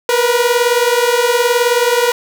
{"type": "beating tone pair", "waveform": "sawtooth", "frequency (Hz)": [473.2, 492.2], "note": ["A#4", "B4"], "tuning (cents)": [26, -6], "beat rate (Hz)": 19, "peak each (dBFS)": -10, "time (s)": [0.09, 2.12], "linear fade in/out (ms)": 2, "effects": ["7-bit"]}